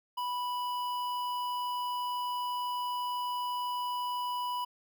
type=tone with notch filter; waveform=square; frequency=986 Hz; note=B5; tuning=3 cents flat; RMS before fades=-34 dBFS; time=0.17-4.65 s; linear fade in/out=10 ms; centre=7700 Hz; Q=0.7; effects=none